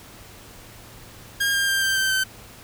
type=tone with pitch steps; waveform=sawtooth; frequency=1618 / 1602.2 / 1586.5 / 1571 / 1555.7 / 1540.5 Hz; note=G#6 / G6 / G6 / G6 / G6 / G6; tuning=-46 / +37 / +20 / +3 / -14 / -31 cents; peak=-16 dBFS; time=1.4-2.24 s; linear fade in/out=10 ms; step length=140 ms; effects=added 111 Hz sine -50 dBFS peak until 2.63 s + pink hiss -45 dBFS RMS until 2.63 s